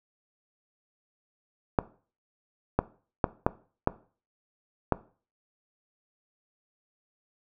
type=clicks; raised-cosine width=1 ms; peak=-7 dBFS; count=6; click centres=1.788 / 2.79 / 3.242 / 3.465 / 3.874 / 4.923 s; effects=noise-tail reverb RT60 0.4 s tail -18 dB re dry